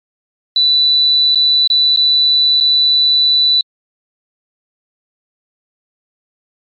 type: tone with dropouts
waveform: sine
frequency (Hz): 3975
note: B7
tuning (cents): +10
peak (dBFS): -8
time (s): 0.56-3.61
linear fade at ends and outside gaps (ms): 2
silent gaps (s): 1.348-1.356 / 1.675-1.701 / 1.962-1.972 / 2.602-2.608
effects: MP3 64 kbps